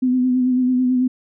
sine tone with vibrato, 253 Hz, B3, 42 cents sharp, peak -14 dBFS, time 0.02-1.08 s, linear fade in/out 10 ms, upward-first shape sine, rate 9.1 Hz, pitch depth 30 cents each way, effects none

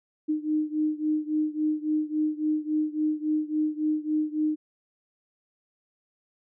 sine beating tone pair, 305.5 / 309.1 Hz, D#4 / D#4, -32 / -11 cents, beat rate 3.6 Hz, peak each -26 / -28 dBFS, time 0.28-4.56 s, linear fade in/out 20 ms, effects none

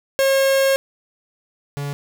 45% pulse tone pair in turn, 541 / 142.63 Hz, C#5 / C#3, -42 / +50 cents, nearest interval octave + major seventh, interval 2308 cents, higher first, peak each -14 / -24 dBFS, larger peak first, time 0.19-0.76 / 1.77-1.93 s, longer first, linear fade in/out 0 ms, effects none

